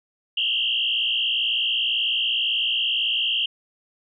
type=tone with frequency modulation; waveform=sine; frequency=2993 Hz; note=F#7; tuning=19 cents sharp; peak=-20 dBFS; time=0.37-3.46 s; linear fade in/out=5 ms; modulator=58.1 Hz; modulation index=4.2; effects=none